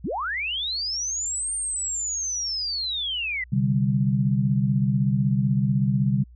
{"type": "linear two-way sweep", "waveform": "sine", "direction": "up then down", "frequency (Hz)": [114.2, 8870, 1949], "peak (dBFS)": -25, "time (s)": [0.04, 3.44], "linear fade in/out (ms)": 5, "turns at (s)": 1.54}
{"type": "chord", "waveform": "sine", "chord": "C suspended second", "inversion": "none", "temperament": "equal", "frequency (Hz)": [130.81, 146.83, 196], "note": ["C3", "D3", "G3"], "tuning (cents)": [0, 0, 0], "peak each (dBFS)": [-22, -25, -23], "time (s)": [3.52, 6.24], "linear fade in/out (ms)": 10}
{"effects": ["added 60 Hz sine -45 dBFS peak until 6.35 s"]}